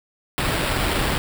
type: noise with sample-and-hold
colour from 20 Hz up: pink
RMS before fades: -22 dBFS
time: 0.38-1.18 s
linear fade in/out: 0 ms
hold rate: 6300 Hz
effects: none